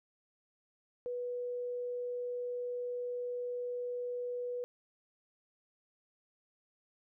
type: tone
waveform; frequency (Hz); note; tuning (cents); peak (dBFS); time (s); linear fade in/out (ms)
sine; 490; B4; -14; -35; 1.06-4.64; 0
effects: none